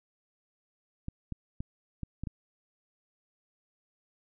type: clicks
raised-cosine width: 5 ms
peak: -23 dBFS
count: 6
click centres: 1.084 / 1.323 / 1.605 / 2.033 / 2.236 / 2.272 s
effects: none